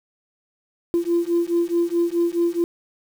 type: beating tone pair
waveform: sine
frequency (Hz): 340 / 344.7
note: F4 / F4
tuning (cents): -46 / -23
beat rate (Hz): 4.7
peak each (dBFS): -20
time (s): 0.94-2.64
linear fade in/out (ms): 0
effects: tanh soft clip ceiling -12 dBFS + 7-bit